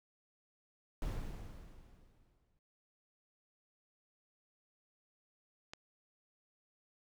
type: noise with exponential decay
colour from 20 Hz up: brown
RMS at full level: -37 dBFS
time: 1.02-2.59 s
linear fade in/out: 1 ms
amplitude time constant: 340 ms
type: click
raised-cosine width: 0.2 ms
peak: -28 dBFS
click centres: 5.735 s
effects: none